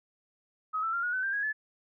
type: tone with pitch steps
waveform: sine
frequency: 1270 / 1327 / 1386.5 / 1448.8 / 1513.8 / 1581.7 / 1652.7 / 1726.9 Hz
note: D#6 / E6 / F6 / F#6 / F#6 / G6 / G#6 / A6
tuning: +35 / +11 / -13 / -37 / +39 / +15 / -9 / -33 cents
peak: -28 dBFS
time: 0.73-1.53 s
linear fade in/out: 20 ms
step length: 100 ms
effects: none